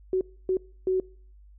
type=tone bursts at uneven times; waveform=sine; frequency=373.7 Hz; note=F#4; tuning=17 cents sharp; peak=-21 dBFS; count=3; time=0.13-0.21 / 0.49-0.57 / 0.87-1 s; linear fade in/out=2 ms; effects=noise-tail reverb RT60 0.5 s tail -24 dB re dry + added 50 Hz sine -49 dBFS peak until 1.58 s